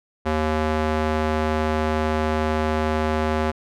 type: tone with band-pass filter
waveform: square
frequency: 77.78 Hz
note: D#2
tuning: in tune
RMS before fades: -22 dBFS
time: 0.25-3.52 s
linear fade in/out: 20 ms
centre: 760 Hz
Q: 0.55
effects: none